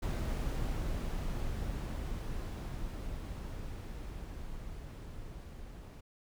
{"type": "noise with level ramp", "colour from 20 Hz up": "brown", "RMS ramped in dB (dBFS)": [-33, -47], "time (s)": [0.02, 6.01], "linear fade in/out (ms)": 10, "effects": []}